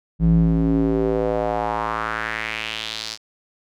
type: tone with band-pass filter sweep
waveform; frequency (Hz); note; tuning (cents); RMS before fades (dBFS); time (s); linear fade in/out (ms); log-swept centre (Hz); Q
square; 55.3; A1; +9; -21; 0.19-3.18; 50; 140 to 5100; 2.9
effects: none